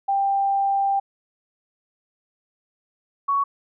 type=tone pair in turn; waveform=sine; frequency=790 / 1117.2 Hz; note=G5 / C#6; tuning=+13 / +13 cents; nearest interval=tritone; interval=600 cents; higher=second; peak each=-18 dBFS; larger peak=neither; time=0.08-1 / 3.28-3.44 s; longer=first; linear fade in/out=10 ms; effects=none